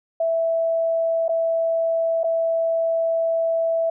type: tone with dropouts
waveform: sine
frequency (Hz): 659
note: E5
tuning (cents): -1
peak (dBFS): -18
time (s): 0.2-3.9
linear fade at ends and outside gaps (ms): 5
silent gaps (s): 1.282-1.291 / 2.234-2.241
effects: none